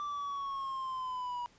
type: linear sweep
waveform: triangle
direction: down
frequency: 1174.7 to 964 Hz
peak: -33 dBFS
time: 0-1.46 s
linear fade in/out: 0 ms
effects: pink hiss -63 dBFS RMS until 1.58 s + resampled to 16000 Hz